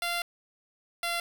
10% pulse tone pair in turn, 692 / 686.8 Hz, F5 / F5, -16 / -29 cents, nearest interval unison, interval 13 cents, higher first, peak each -20 dBFS, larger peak neither, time 0.02-0.22 / 1.03-1.2 s, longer first, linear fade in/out 2 ms, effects 8-bit

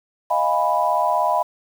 sine chord, F half-diminished seventh, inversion third, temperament equal with one note detuned, 622.3 / 698.5 / 822.5 / 987.8 Hz, Eb5 / F5 / Ab5 / Cb6, 0 / 0 / -17 / 0 cents, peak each -23 / -22 / -24 / -20 dBFS, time 0.3-1.43 s, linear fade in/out 10 ms, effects 7-bit

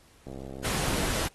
click train, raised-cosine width 2 ms, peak -27 dBFS, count 52, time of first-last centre 0.27-1.035 s, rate 66.7 Hz
pink noise, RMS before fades -30 dBFS, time 0.64-1.28 s, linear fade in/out 10 ms
effects pink hiss -59 dBFS RMS until 1.34 s + AAC 32 kbps

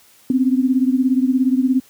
sine beating tone pair, 254.1 / 271.1 Hz, B3 / C#4, +49 / -38 cents, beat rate 17 Hz, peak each -15 / -18 dBFS, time 0.3-1.8 s, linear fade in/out 2 ms, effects white hiss -51 dBFS RMS until 1.89 s + high-pass 60 Hz 12 dB/octave

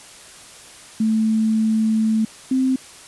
sine tone pair in turn, 220 / 260.8 Hz, A3 / C4, 0 / -5 cents, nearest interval minor third, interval 295 cents, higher second, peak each -15 dBFS, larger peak neither, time 1-2.25 / 2.51-2.76 s, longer first, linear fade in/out 5 ms, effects white hiss -42 dBFS RMS until 3.07 s + resampled to 24000 Hz

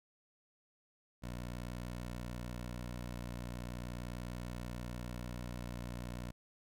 15% pulse tone with vibrato, 60.4 Hz, B1, 38 cents flat, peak -35 dBFS, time 1.22-6.32 s, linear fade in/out 20 ms, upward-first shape sine, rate 6.5 Hz, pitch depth 13 cents each way, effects none

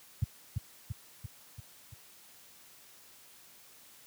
sine tone with echo, 104.3 Hz, G#2, 8 cents sharp, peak -22 dBFS, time 0.22-0.24 s, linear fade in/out 5 ms, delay 340 ms, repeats 5, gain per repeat -4 dB, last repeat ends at 1.94 s, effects white hiss -57 dBFS RMS until 4.06 s + high-pass 60 Hz 12 dB/octave

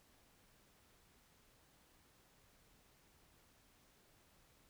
silence, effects pink hiss -70 dBFS RMS until 4.69 s

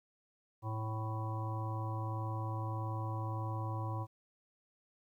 harmonic tone with a mistuned harmonic, 109.8 Hz, A2, 3 cents flat, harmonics 1 / 3 / 5 / 7 / 9 / 10, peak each -36 / -47 / -49 / -48 / -44 / -50 dBFS, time 0.62-4.07 s, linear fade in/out 50 ms, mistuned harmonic 10, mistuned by +20 cents, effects 12-bit

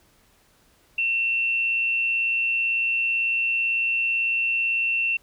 sine tone with amplitude modulation, 2700 Hz, E7, 41 cents sharp, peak -19 dBFS, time 0.98-5.17 s, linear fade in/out 5 ms, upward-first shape sine, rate 118 Hz, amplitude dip 30%, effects pink hiss -60 dBFS RMS until 5.22 s

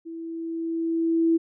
sine tone with level ramp, 329.6 Hz, E4, in tune, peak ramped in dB -34 to -16 dBFS, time 0.05-1.38 s, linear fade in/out 20 ms, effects none

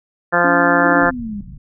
harmonic tone, 173.8 Hz, F3, 8 cents flat, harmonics 1 / 2 / 3 / 4 / 5 / 6 / 7 / 8 / 9 / 10, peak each -25 / -24 / -19 / -19 / -23 / -22 / -23 / -19 / -21 / -19 dBFS, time 0.32-1.11 s, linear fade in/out 20 ms
sine tone, 283.1 Hz, C#4, 37 cents sharp, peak -18 dBFS, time 0.44-1.05 s, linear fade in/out 5 ms
sine exponential sweep, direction down, 343.2 to 196 Hz, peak -23 dBFS, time 0.81-1.41 s, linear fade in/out 5 ms
pink low-pass noise, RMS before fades -35 dBFS, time 1-1.58 s, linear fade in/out 5 ms, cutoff 210 Hz, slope 48 dB/octave
effects none

